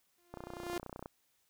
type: tone with exponential growth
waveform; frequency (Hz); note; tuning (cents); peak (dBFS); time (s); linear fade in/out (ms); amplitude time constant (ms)
sawtooth; 349.2; F4; 0; -30; 0.18-0.78; 2; 130
type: click train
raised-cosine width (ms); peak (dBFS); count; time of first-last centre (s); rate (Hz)
1; -29; 23; 0.34-1.059; 30.6
effects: white hiss -75 dBFS RMS until 1.49 s